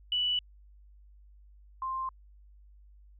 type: tone pair in turn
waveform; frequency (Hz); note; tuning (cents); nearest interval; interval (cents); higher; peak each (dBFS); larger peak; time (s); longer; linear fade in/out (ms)
sine; 2960 / 1050.8; F#7 / C6; 0 / +7; octave + tritone; 1793; first; -26 / -31; first; 0.12-0.39 / 1.82-2.09; neither; 2
effects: added 50 Hz sine -53 dBFS peak until 3.19 s